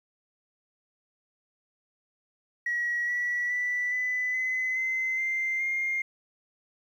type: tone with pitch steps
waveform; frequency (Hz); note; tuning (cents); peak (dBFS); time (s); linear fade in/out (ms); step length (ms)
sine; 1915 / 1942.9 / 1971.1 / 1999.8 / 2029 / 2058 / 2088 / 2119; A#6 / B6 / B6 / B6 / B6 / C7 / C7 / C7; +46 / -29 / -4 / +21 / +46 / -29 / -4 / +21; -25; 2.66-6.02; 5; 420
effects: tanh soft clip ceiling -21 dBFS + 10-bit